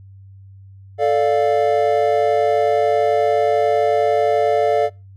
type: chord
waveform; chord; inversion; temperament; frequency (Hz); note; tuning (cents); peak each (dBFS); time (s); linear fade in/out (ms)
triangle; D minor; second; equal; 440 / 587.3 / 698.5; A4 / D5 / F5; 0 / 0 / 0; -16; 0.98-4.9; 50
effects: noise-tail reverb RT60 0.3 s tail -26 dB re dry + added 97 Hz sine -39 dBFS peak until 5.16 s